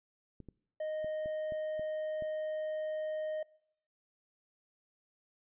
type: clicks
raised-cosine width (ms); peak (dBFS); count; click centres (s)
3; -35; 7; 0.403 / 0.487 / 1.045 / 1.259 / 1.522 / 1.795 / 2.223
type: tone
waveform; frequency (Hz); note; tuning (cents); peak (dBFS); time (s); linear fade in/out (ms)
triangle; 620; D#5; -6; -32; 0.8-3.43; 5
effects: noise-tail reverb RT60 0.7 s tail -24 dB re dry + resampled to 8000 Hz